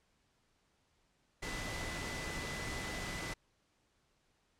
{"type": "tone in noise", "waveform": "sine", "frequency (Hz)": 2000, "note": "B6", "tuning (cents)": 21, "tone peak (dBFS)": -45, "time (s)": [1.42, 3.34], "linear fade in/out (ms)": 10, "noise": "pink", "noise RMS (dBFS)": -41, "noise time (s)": [1.42, 3.34], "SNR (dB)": -7, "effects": ["pink hiss -75 dBFS RMS until 4.59 s", "low-pass 8000 Hz 12 dB/octave"]}